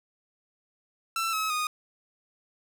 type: tone with pitch steps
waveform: sawtooth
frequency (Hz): 1337 / 1285.5 / 1236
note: E6 / E6 / D#6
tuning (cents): +24 / -44 / -12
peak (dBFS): -23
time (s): 1.16-1.67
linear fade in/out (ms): 2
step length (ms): 170
effects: none